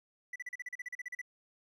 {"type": "tone bursts", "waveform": "triangle", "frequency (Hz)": 1975.5, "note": "B6", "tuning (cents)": 0, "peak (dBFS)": -36, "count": 14, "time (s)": [0.33, 1.216], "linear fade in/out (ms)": 5, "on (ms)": 28, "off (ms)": 38, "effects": []}